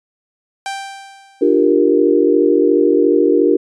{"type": "tone with exponential decay", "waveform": "sawtooth", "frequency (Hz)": 785, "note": "G5", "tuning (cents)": 2, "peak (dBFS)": -16, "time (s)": [0.66, 1.72], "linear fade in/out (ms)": 1, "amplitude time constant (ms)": 230}
{"type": "chord", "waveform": "sine", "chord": "G minor seventh", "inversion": "second", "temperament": "equal with one note detuned", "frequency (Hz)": [297.9, 349.2, 392, 466.2], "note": ["D4", "F4", "G4", "Bb4"], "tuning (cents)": [25, 0, 0, 0], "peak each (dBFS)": -15, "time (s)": [1.41, 3.57], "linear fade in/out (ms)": 10}
{"effects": ["resampled to 22050 Hz"]}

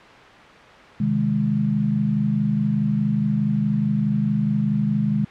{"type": "chord", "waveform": "sine", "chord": "Ab major", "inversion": "first", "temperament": "equal", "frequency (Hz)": [130.81, 155.56, 207.7], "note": ["C3", "Eb3", "Ab3"], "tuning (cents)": [0, 0, 0], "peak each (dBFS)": [-25, -24, -20], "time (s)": [1, 5.25], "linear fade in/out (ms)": 5, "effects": ["white hiss -43 dBFS RMS until 5.3 s", "low-pass 2000 Hz 12 dB/octave"]}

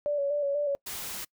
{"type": "tone with vibrato", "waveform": "sine", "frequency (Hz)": 573, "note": "D5", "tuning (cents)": -43, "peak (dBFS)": -25, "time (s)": [0.06, 0.75], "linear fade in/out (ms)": 0, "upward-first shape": "square", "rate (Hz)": 4.1, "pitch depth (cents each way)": 35}
{"type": "noise", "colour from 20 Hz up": "white", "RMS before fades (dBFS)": -37, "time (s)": [0.86, 1.25], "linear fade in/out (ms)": 10}
{"effects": ["noise-tail reverb RT60 0.1 s tail -25 dB re dry"]}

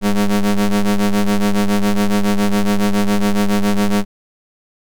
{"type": "ring-modulated tone", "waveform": "45% pulse", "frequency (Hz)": 103.1, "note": "G#2", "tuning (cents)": -12, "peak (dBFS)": -9, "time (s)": [0.01, 4.05], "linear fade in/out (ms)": 50, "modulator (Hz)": 99.5, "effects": []}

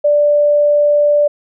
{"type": "tone", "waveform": "sine", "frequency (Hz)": 587.3, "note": "D5", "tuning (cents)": 0, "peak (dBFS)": -8, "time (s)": [0.04, 1.28], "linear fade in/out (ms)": 10, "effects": []}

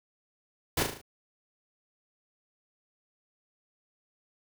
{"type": "noise with echo", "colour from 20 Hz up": "pink", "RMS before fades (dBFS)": -27, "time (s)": [0.77, 0.83], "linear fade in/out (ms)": 5, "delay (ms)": 37, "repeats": 5, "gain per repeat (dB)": -5, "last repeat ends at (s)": 1.015, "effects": []}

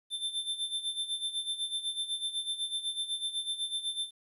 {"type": "tone with tremolo", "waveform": "square", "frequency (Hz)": 3558, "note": "A7", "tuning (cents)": 19, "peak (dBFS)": -30, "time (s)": [0.1, 4.11], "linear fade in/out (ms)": 50, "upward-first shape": "sine", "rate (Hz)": 8, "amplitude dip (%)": 75, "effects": ["resampled to 32000 Hz", "11-bit"]}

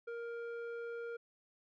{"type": "tone with low-pass filter", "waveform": "square", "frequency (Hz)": 467.9, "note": "A#4", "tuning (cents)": 6, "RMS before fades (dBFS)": -43, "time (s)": [0.07, 1.17], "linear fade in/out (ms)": 10, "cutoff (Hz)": 1400, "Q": 1.3, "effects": []}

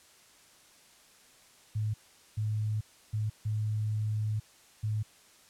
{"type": "tone bursts at uneven times", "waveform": "sine", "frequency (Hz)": 107.4, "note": "A2", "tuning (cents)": -41, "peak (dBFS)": -28, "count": 5, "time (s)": [[1.75, 1.94], [2.37, 2.81], [3.13, 3.3], [3.45, 4.4], [4.83, 5.03]], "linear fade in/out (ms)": 10, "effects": ["white hiss -59 dBFS RMS until 5.49 s", "low-pass 10000 Hz 12 dB/octave"]}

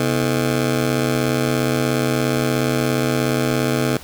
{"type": "ring-modulated tone", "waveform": "20% pulse", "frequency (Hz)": 189.6, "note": "F#3", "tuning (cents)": 43, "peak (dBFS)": -9, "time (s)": [0, 3.97], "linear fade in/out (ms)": 2, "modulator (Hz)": 56.3, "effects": ["pink hiss -39 dBFS RMS until 4.03 s"]}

